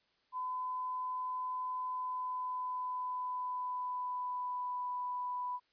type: tone with pitch glide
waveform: sine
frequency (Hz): 1011 to 991.3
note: B5 to B5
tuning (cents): +40 to +6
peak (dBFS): -35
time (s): 0.32-5.6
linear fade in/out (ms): 50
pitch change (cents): -34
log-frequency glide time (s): 1.87-4.88
effects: white hiss -74 dBFS RMS until 5.72 s + resampled to 11025 Hz